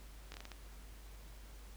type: slowing click train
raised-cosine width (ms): 0.2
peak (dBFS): -30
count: 6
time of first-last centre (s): 0.32-0.517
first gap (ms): 21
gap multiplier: 1.32
effects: added 50 Hz sine -51 dBFS peak until 1.76 s + pink hiss -60 dBFS RMS until 1.76 s